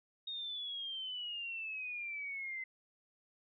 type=exponential sweep; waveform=sine; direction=down; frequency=3729 to 2050 Hz; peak=-39 dBFS; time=0.27-2.64 s; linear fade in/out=5 ms; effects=none